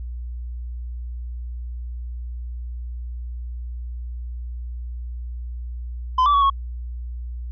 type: tone with pitch steps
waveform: triangle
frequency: 1021 / 1158 / 1125 / 1101 Hz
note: C6 / D6 / C#6 / C#6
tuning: -43 / -25 / +25 / -12 cents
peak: -12 dBFS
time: 6.18-6.5 s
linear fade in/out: 5 ms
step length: 80 ms
effects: added 60 Hz sine -28 dBFS peak until 7.51 s + resampled to 11025 Hz